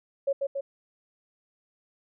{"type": "tone with echo", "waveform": "sine", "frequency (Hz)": 553, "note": "C#5", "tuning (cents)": -4, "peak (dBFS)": -22, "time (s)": [0.27, 0.33], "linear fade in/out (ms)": 10, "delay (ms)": 140, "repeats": 2, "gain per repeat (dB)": -3, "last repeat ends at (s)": 0.61, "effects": []}